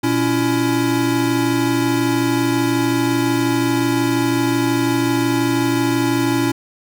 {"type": "tone cluster", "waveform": "square", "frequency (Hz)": [119.9, 281.2, 334.1], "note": ["A#2", "C#4", "E4"], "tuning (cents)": [49, 25, 23], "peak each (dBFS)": [-24, -19, -20], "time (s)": [0.03, 6.52], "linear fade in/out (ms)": 10, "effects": []}